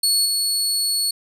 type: tone with level steps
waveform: 25% pulse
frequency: 4393 Hz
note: C#8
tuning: 16 cents flat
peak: -11 / -14 dBFS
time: 0.03-1.11 s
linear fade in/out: 5 ms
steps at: 0.25 s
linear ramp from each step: 10 ms
effects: none